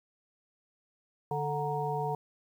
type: harmonic tone with a mistuned harmonic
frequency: 147 Hz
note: D3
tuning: 2 cents sharp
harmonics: 1 / 3 / 5 / 6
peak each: -35 / -35 / -35 / -35 dBFS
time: 1.31-2.15 s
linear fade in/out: 2 ms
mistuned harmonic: 6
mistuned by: +98 cents
effects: 10-bit